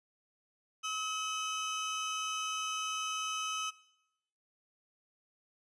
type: tone pair together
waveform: 30% pulse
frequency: 1281 / 3021 Hz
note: E6 / F#7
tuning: -50 / +35 cents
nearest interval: octave + minor third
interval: 1485 cents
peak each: -34 / -35 dBFS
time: 0.83-3.71 s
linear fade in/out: 20 ms
effects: noise-tail reverb RT60 0.8 s tail -19 dB re dry + resampled to 22050 Hz